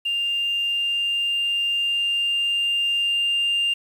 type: tone with level ramp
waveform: sine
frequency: 2798 Hz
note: F7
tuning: 3 cents sharp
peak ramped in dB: -20 to -17 dBFS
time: 0.05-3.74 s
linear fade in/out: 10 ms
effects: tanh soft clip ceiling -16 dBFS + 8-bit